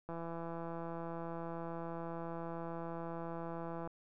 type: click train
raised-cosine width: 1 ms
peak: -30 dBFS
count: 633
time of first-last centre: 0.09-3.874 s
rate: 167 Hz
effects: none